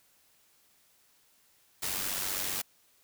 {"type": "noise with amplitude modulation", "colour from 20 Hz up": "white", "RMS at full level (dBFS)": -31, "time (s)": [1.82, 2.62], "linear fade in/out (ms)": 10, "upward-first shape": "sine", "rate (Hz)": 95, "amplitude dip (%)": 55, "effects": ["white hiss -66 dBFS RMS until 3.03 s"]}